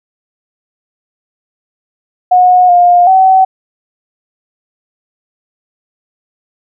sine tone with pitch steps, 727 / 707 / 759 Hz, F#5 / F5 / F#5, -31 / +21 / +44 cents, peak -3 dBFS, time 2.31-3.45 s, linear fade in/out 10 ms, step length 380 ms, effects none

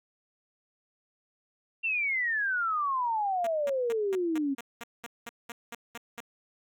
sine exponential sweep, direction down, 2750 to 266.7 Hz, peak -26 dBFS, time 1.83-4.55 s, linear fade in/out 20 ms
5% pulse tone bursts, 234.9 Hz, A#3, 13 cents sharp, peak -27 dBFS, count 13, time 3.44-6.204 s, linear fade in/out 2 ms, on 28 ms, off 200 ms
effects none

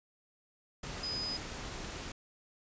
sine tone in noise, 5000 Hz, D#8, 8 cents sharp, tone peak -35 dBFS, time 1.03-1.37 s, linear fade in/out 5 ms, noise pink, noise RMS -42 dBFS, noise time 0.83-2.12 s, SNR +4 dB, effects resampled to 16000 Hz

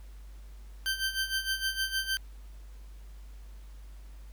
20% pulse tone with tremolo, 1557 Hz, G6, 12 cents flat, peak -22 dBFS, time 0.86-2.17 s, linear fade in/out 0 ms, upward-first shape sine, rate 6.5 Hz, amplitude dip 75%, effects added 50 Hz sine -44 dBFS peak until 4.32 s + pink hiss -62 dBFS RMS until 4.32 s

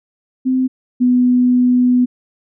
sine tone pair in turn, 258.4 / 248.5 Hz, C4 / B3, -21 / +11 cents, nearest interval minor second, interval 68 cents, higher first, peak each -12 / -9 dBFS, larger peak second, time 0.45-0.68 / 1-2.06 s, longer second, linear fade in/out 20 ms, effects none

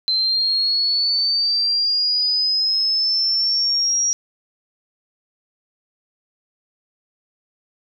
sine linear sweep, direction up, 4081 to 5700 Hz, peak -16 dBFS, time 0.08-4.13 s, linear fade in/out 0 ms, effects 9-bit

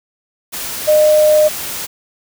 sine tone in noise, 610 Hz, D#5, 34 cents flat, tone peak -7 dBFS, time 0.87-1.49 s, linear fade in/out 20 ms, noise white, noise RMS -24 dBFS, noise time 0.52-1.87 s, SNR +14 dB, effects none

